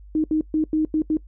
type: tone bursts at uneven times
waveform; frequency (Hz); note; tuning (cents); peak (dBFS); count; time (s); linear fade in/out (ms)
sine; 311.1; D#4; 0; -17; 6; 0.15-0.24 / 0.31-0.41 / 0.54-0.64 / 0.73-0.85 / 0.94-1.02 / 1.1-1.17; 2
effects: noise-tail reverb RT60 0.1 s tail -22 dB re dry + added 50 Hz sine -41 dBFS peak until 1.27 s